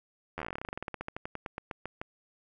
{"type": "slowing click train", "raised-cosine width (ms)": 0.5, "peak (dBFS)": -21, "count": 30, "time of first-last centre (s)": [0.38, 2.015], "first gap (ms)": 11, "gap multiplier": 1.1, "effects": []}